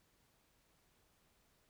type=silence; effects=pink hiss -74 dBFS RMS until 1.69 s